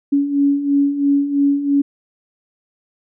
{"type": "beating tone pair", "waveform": "sine", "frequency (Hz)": [280, 283], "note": ["C#4", "C#4"], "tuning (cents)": [18, 36], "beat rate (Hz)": 3, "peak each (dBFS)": [-20, -14], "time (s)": [0.12, 1.82], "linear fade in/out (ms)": 10, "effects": []}